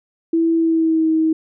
sine tone with pitch glide, 329.6 to 318.6 Hz, E4 to D#4, 0 to +41 cents, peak -13 dBFS, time 0.33-1.33 s, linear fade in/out 5 ms, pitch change -59 cents, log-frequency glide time 0.55-1.09 s, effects none

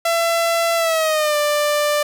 sawtooth tone with pitch glide, 672 to 591.8 Hz, E5 to D5, +33 to +13 cents, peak -12 dBFS, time 0.05-2.03 s, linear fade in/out 5 ms, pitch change -220 cents, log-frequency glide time 0.76-1.37 s, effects none

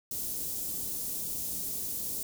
white band-stop noise, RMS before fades -35 dBFS, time 0.11-2.23 s, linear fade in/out 2 ms, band 370 to 7300 Hz, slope 12 dB/octave, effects none

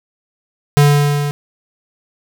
square tone with level ramp, 145 Hz, D3, 22 cents flat, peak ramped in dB -6 to -18 dBFS, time 0.77-1.31 s, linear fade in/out 0 ms, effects none

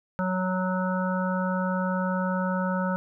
harmonic tone, 185 Hz, F#3, in tune, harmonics 1 / 3 / 5 / 7 / 8, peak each -26 / -31 / -33 / -34 / -35 dBFS, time 0.19-2.96 s, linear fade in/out 0 ms, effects none

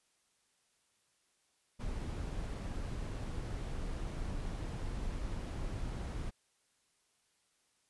brown noise, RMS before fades -39 dBFS, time 1.79-6.31 s, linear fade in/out 20 ms, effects white hiss -75 dBFS RMS until 7.89 s + resampled to 24000 Hz

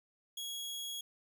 sawtooth tone, 3322 Hz, G#7, in tune, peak -36 dBFS, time 0.37-1.01 s, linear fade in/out 5 ms, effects none

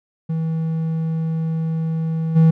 triangle tone with level steps, 161.6 Hz, E3, 34 cents flat, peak -17 / -7 dBFS, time 0.29-2.51 s, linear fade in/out 10 ms, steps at 2.35 s, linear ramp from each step 20 ms, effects none

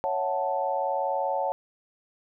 sine chord, F# minor seventh, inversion second, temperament equal, 554.4 / 659.3 / 740 / 880 Hz, C#5 / E5 / F#5 / A5, 0 / 0 / 0 / 0 cents, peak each -29 / -35 / -30 / -29 dBFS, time 0.04-1.52 s, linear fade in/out 0 ms, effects none

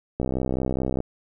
click train, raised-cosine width 2 ms, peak -12 dBFS, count 53, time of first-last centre 0.2-1.004 s, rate 64.7 Hz, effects none

